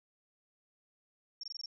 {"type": "tone bursts", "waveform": "sine", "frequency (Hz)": 5490, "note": "F8", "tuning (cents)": -31, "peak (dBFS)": -39, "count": 6, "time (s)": [1.41, 1.659], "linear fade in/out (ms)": 2, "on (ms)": 24, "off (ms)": 21, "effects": []}